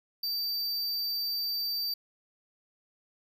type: tone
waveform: square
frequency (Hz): 4647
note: D8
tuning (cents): -19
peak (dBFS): -30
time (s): 0.23-1.94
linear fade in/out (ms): 5
effects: none